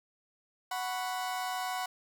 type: chord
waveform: 35% pulse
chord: F# suspended fourth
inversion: none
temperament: equal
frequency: 740 / 987.8 / 1108.7 Hz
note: F#5 / B5 / C#6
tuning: 0 / 0 / 0 cents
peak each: -33 / -38 / -39 dBFS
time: 0.71-1.86 s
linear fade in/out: 5 ms
effects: none